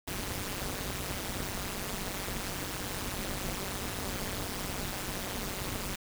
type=noise with amplitude modulation; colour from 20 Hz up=pink; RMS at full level=-32 dBFS; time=0.07-5.96 s; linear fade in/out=10 ms; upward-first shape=sine; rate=192 Hz; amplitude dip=100%; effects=none